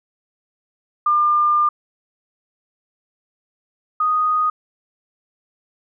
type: tone pair in turn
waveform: sine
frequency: 1200 / 1241.6 Hz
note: D6 / D#6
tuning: +37 / -4 cents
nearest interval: minor second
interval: 59 cents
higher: second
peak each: -13 / -15 dBFS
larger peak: first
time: 1.06-1.69 / 4-4.5 s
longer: first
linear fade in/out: 5 ms
effects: none